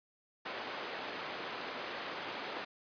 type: band-pass noise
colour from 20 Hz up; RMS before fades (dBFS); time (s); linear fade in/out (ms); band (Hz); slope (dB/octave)
pink; -42; 0.45-2.65; 10; 410 to 3500; 12
effects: resampled to 11025 Hz